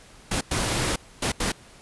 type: noise bursts at uneven times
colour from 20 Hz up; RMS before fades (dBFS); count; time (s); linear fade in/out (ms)
pink; -25; 4; 0.31-0.41 / 0.51-0.96 / 1.22-1.32 / 1.4-1.52; 5
effects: pink hiss -50 dBFS RMS until 1.81 s + resampled to 24000 Hz